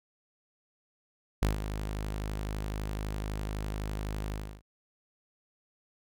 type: tone with ADSR envelope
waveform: sawtooth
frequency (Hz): 51.91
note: G#1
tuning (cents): 0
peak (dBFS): -19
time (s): 1.42-4.62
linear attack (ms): 6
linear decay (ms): 140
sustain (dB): -10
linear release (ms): 310
effects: none